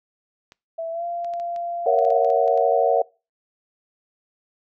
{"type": "clicks", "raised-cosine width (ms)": 0.2, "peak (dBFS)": -28, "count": 12, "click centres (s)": [0.521, 1.246, 1.337, 1.399, 1.562, 1.989, 2.05, 2.104, 2.247, 2.302, 2.479, 2.576]}
{"type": "tone with pitch glide", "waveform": "sine", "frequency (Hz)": [659.3, 690.1], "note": ["E5", "F5"], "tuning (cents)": [0, -21], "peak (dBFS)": -25, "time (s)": [0.78, 2.21], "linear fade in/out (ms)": 10, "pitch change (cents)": 79, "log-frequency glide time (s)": [0.91, 1.04]}
{"type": "chord", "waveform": "sine", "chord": "F# dominant seventh", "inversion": "first", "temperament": "equal with one note detuned", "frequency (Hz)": [466.2, 554.4, 668.1, 740], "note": ["A#4", "C#5", "E5", "F#5"], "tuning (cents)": [0, 0, 23, 0], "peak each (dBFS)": -21, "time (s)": [1.86, 3.02], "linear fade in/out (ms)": 5}
{"effects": ["noise-tail reverb RT60 0.3 s tail -24 dB re dry"]}